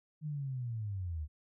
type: linear sweep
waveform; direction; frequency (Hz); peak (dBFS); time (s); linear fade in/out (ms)
sine; down; 155.9 to 71.9; -35; 0.21-1.28; 50
effects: none